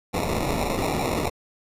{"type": "noise with sample-and-hold", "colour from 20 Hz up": "white", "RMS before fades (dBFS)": -25, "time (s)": [0.13, 1.3], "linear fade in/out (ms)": 20, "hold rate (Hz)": 1575, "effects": ["resampled to 32000 Hz"]}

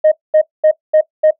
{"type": "tone bursts", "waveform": "sine", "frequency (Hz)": 620, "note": "D#5", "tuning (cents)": -6, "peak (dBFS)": -4, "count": 5, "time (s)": [0.04, 1.31], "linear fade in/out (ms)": 10, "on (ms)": 78, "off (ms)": 220, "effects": ["noise-tail reverb RT60 0.1 s tail -18 dB re dry", "tanh soft clip ceiling -3 dBFS"]}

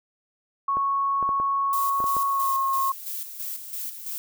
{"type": "tone with pitch glide", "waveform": "sine", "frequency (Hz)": [1105, 1080.4], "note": ["C#6", "C#6"], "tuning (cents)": [-6, -45], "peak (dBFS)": -21, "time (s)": [0.68, 2.92], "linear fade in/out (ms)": 5, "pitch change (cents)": -39, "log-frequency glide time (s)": [2.3, 2.55]}
{"type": "clicks", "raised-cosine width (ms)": 1, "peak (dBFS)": -20, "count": 7, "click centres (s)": [0.77, 1.227, 1.291, 1.4, 2.003, 2.041, 2.167]}
{"type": "noise with tremolo", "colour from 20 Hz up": "violet", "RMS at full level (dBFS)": -32, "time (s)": [1.73, 4.18], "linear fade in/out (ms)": 0, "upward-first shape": "square", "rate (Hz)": 3, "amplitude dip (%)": 55}
{"effects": []}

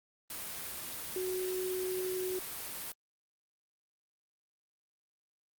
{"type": "tone in noise", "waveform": "sine", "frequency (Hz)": 370, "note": "F#4", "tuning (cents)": 0, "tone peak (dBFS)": -33, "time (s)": [1.16, 2.39], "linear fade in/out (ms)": 2, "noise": "white", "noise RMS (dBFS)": -41, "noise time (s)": [0.3, 2.92], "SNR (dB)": 5, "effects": ["Opus 32 kbps"]}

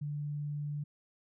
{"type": "tone", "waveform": "sine", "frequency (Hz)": 146.83, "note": "D3", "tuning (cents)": 0, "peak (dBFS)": -34, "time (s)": [0.01, 0.84], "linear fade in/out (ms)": 10, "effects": []}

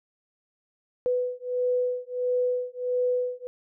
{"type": "beating tone pair", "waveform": "sine", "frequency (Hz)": [496.3, 497.8], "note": ["B4", "B4"], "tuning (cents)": [8, 14], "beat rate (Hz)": 1.5, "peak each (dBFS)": -27, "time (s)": [1.06, 3.47], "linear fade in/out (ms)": 0, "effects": []}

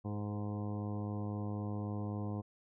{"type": "harmonic tone with a mistuned harmonic", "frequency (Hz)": 103.83, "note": "G#2", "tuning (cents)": 0, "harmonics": [1, 2, 3, 4, 5, 6, 7, 8, 9, 10], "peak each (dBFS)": [-38, -41, -45, -50, -50, -57, -52, -57, -56, -55], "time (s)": [0.04, 2.42], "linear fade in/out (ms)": 20, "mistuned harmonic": 5, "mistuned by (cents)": -16, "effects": []}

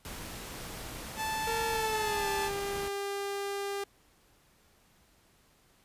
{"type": "noise", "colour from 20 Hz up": "pink", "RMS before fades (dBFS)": -42, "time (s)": [0.05, 2.88], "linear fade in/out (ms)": 0}
{"type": "tone with vibrato", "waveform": "sawtooth", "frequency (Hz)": 873, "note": "A5", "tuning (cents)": -14, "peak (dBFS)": -28, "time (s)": [1.16, 2.51], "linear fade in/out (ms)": 50, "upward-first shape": "sine", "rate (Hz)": 1.4, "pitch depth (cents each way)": 8}
{"type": "tone with pitch glide", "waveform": "sawtooth", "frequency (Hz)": [456.5, 399.7], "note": ["A#4", "G4"], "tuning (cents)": [-36, 34], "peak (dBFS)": -29, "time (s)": [1.47, 3.84], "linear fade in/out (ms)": 5, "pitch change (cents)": -230, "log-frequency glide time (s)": [1.71, 2.29]}
{"effects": ["pink hiss -65 dBFS RMS until 5.84 s", "resampled to 32000 Hz"]}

